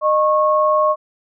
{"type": "tone pair together", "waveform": "sine", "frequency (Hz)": [613, 1094.2], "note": ["D#5", "C#6"], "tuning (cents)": [-26, -23], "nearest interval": "minor seventh", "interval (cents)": 1003, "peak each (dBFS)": -15, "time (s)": [0.01, 0.96], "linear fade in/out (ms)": 50, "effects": []}